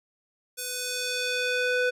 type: tone with band-pass filter sweep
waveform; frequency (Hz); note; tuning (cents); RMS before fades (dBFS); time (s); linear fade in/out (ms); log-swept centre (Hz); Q
square; 498.3; B4; +15; -28; 0.57-1.91; 20; 11000 to 1300; 0.85
effects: none